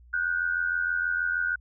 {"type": "tone pair together", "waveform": "sine", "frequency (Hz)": [1453, 1539.4], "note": ["F#6", "G6"], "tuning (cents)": [-32, -32], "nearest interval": "minor second", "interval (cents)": 100, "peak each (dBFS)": [-26, -29], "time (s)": [0.13, 1.56], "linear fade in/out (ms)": 10, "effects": ["added 60 Hz sine -50 dBFS peak until 1.6 s"]}